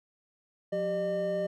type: tone cluster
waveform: triangle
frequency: 179.7 / 388.9 / 606 Hz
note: F3 / G4 / D#5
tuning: +50 / -14 / -46 cents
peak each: -35 / -34 / -27 dBFS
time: 0.72-1.47 s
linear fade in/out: 10 ms
effects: none